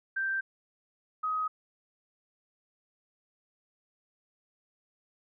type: tone pair in turn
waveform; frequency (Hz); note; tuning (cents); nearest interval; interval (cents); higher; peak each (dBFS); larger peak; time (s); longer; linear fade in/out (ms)
sine; 1568 / 1260.1; G6 / D#6; 0 / +22; major third; 378; first; -28; neither; 0.16-0.41 / 1.23-1.48; neither; 10
effects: none

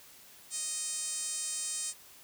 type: tone with band-pass filter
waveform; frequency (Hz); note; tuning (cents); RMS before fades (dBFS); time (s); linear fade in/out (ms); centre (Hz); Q
5% pulse; 622.3; D#5; 0; -36; 0.5-1.94; 50; 8600; 3.4
effects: white hiss -55 dBFS RMS until 2.23 s

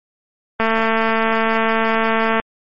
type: click train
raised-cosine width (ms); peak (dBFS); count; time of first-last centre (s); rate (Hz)
0.5; -3; 404; 0.6-2.399; 224
effects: MP3 32 kbps

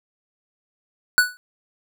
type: tone with exponential decay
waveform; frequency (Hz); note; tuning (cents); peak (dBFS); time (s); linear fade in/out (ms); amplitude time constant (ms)
square; 1480; F#6; 0; -9; 1.18-1.37; 0; 40
effects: none

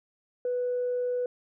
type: tone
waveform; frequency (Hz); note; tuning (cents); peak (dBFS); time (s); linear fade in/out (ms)
sine; 493.9; B4; 0; -25; 0.45-1.26; 2
effects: tanh soft clip ceiling -22 dBFS

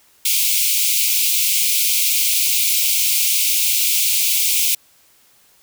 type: high-pass noise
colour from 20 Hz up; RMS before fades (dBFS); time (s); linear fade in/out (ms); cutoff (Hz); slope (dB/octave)
white; -17; 0.25-4.75; 5; 2200; 96
effects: white hiss -54 dBFS RMS until 5.62 s

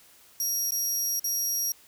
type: tone with dropouts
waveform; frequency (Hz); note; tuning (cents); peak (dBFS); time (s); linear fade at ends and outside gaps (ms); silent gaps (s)
25% pulse; 5670; F8; +25; -21; 0.4-1.72; 2; 0.708-0.72 / 1.196-1.242
effects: white hiss -56 dBFS RMS until 1.87 s

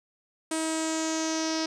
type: tone with low-pass filter sweep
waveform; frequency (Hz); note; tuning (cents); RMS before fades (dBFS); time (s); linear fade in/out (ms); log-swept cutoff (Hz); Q
sawtooth; 319.6; D#4; +47; -29; 0.51-1.66; 5; 8800 to 5300; 5.4
effects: none

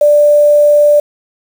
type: tone with quantisation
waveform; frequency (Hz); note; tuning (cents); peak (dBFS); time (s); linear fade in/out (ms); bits
sine; 589; D5; +5; -4; 0.01-1; 5; 5
effects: none

